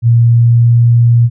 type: tone with pitch glide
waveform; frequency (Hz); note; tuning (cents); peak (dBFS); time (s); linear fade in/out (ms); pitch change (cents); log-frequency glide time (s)
sine; 117.4 to 118.35; A#2 to A#2; +13 to +27; -4; 0.02-1.3; 50; +14; 0.19-0.79
effects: none